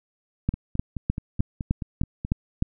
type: two click trains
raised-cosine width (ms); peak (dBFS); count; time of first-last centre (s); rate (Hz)
5; -9 / -17; 8 / 9; 0.49-2.624 / 0.54-2.249; 3.28 / 4.68
effects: none